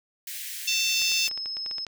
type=high-pass noise; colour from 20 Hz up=white; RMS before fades=-36 dBFS; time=0.27-1.29 s; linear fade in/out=2 ms; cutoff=1700 Hz; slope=48 dB/octave
type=harmonic tone; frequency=892 Hz; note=A5; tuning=23 cents sharp; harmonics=3 / 4 / 5 / 6 / 7 / 8; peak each=-27 / -29 / -32 / -30 / -31 / -37 dBFS; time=0.67-1.28 s; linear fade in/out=10 ms
type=tone; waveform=sine; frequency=5180 Hz; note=E8; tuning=31 cents flat; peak=-30 dBFS; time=0.96-1.85 s; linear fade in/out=2 ms
type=clicks; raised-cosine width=0.2 ms; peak=-23 dBFS; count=11; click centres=1.017 / 1.118 / 1.28 / 1.313 / 1.376 / 1.459 / 1.569 / 1.662 / 1.712 / 1.783 / 1.867 s
effects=none